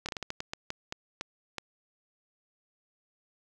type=slowing click train; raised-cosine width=0.2 ms; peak=-17 dBFS; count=12; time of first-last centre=0.06-1.583 s; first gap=27 ms; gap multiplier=1.3; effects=none